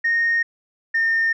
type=tone pair in turn; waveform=sine; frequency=1852 / 1819.1 Hz; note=A#6 / A#6; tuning=-12 / -43 cents; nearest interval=unison; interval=31 cents; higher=first; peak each=-15 / -15 dBFS; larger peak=neither; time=0.04-0.43 / 0.94-1.33 s; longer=neither; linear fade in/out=10 ms; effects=tanh soft clip ceiling -13 dBFS